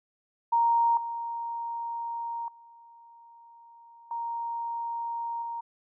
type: tone with level steps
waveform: sine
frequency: 932.3 Hz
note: A#5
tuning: in tune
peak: -20 / -31 / -50 / -30 / -32 dBFS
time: 0.52-5.61 s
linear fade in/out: 10 ms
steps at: 0.97 / 2.48 / 4.11 / 5.42 s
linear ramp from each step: 2 ms
effects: none